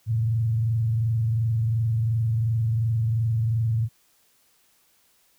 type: tone with frequency modulation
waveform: sine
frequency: 113.3 Hz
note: A#2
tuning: 49 cents flat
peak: -20 dBFS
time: 0.06-3.89 s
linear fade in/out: 50 ms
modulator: 22.8 Hz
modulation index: 0.37
effects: white hiss -63 dBFS RMS until 5.38 s